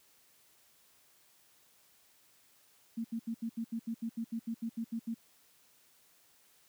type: tone bursts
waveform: sine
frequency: 228.3 Hz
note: A#3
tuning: 36 cents flat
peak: -33 dBFS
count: 15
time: 2.97-5.144 s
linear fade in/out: 10 ms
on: 74 ms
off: 76 ms
effects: white hiss -66 dBFS RMS until 6.68 s + high-pass 60 Hz 12 dB/octave